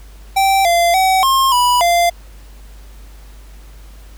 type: tone with pitch steps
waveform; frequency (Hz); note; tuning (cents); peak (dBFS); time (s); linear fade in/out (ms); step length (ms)
square; 778 / 688 / 758 / 1068 / 982 / 692; G5 / F5 / F#5 / C6 / B5 / F5; -13 / -26 / +42 / +35 / -10 / -16; -11; 0.36-2.1; 10; 290
effects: added 50 Hz sine -35 dBFS peak until 4.17 s + pink hiss -47 dBFS RMS until 4.17 s